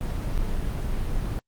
brown noise with dropouts, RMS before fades -26 dBFS, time 0.01-1.39 s, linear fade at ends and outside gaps 0 ms, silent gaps 0.377-0.387 s, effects Opus 24 kbps

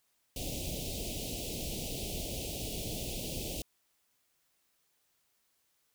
pink band-stop noise, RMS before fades -38 dBFS, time 0.36-3.62 s, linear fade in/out 2 ms, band 700 to 2600 Hz, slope 48 dB/octave, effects white hiss -75 dBFS RMS until 5.94 s

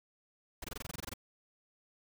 pink noise bursts, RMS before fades -41 dBFS, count 12, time 0.62-1.138 s, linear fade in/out 5 ms, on 23 ms, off 22 ms, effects none

